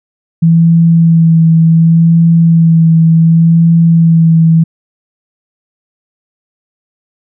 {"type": "tone with vibrato", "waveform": "sine", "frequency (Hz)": 164.81, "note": "E3", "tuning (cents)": 0, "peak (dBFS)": -3, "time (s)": [0.42, 4.64], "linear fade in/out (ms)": 10, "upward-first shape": "sine", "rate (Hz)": 0.68, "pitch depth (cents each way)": 19, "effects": []}